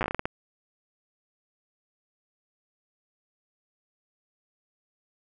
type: slowing click train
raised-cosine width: 0.5 ms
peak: -12 dBFS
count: 10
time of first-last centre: 0.01-0.255 s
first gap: 8 ms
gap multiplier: 1.29
effects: none